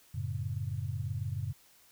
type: chord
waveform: sine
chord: F# minor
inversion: none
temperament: just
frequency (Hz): 92.5 / 111 / 138.75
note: F#2 / A2 / C#3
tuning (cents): 0 / +16 / +2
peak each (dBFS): -37 / -36 / -38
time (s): 0.14-1.53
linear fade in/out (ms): 10
effects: white hiss -62 dBFS RMS until 1.91 s